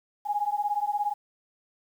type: beating tone pair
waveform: sine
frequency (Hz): 819 / 836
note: G#5 / G#5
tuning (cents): -24 / +11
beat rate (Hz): 17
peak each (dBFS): -28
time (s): 0.25-1.14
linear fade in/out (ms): 20
effects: 9-bit